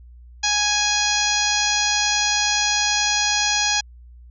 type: harmonic tone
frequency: 830.6 Hz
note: G#5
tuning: in tune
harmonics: 1 / 2 / 3 / 4 / 5 / 6 / 7 / 8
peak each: -26 / -26 / -26 / -26 / -26 / -26 / -26 / -26 dBFS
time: 0.43-3.81 s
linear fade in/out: 10 ms
effects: added 60 Hz sine -41 dBFS peak until 4.3 s